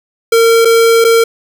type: tone with dropouts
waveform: square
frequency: 458.1 Hz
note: A#4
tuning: 30 cents flat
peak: -6 dBFS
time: 0.32-1.24 s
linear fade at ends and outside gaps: 5 ms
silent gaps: 0.649-0.653 / 1.043-1.047 s
effects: none